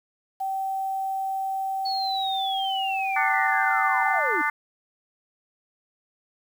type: tone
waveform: sine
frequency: 772 Hz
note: G5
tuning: 27 cents flat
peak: -25 dBFS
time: 0.4-4.2 s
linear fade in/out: 10 ms
type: linear sweep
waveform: sine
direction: down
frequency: 4435 to 278.6 Hz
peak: -28 dBFS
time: 1.85-4.42 s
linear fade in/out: 10 ms
type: harmonic tone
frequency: 295.8 Hz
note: D4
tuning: 13 cents sharp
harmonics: 3 / 4 / 5 / 6 / 7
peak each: -28 / -28 / -28 / -28 / -28 dBFS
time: 3.16-4.5 s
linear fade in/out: 5 ms
effects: 8-bit